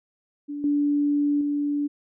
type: tone with level steps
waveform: sine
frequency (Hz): 290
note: D4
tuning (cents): -22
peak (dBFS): -29 / -19 / -22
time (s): 0.48-1.88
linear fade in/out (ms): 20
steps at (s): 0.64 / 1.41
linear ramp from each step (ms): 2
effects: none